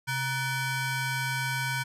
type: ring-modulated tone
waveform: 25% pulse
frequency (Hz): 813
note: G#5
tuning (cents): -37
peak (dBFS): -21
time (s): 0.07-1.84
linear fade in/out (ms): 20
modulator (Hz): 682
effects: resampled to 32000 Hz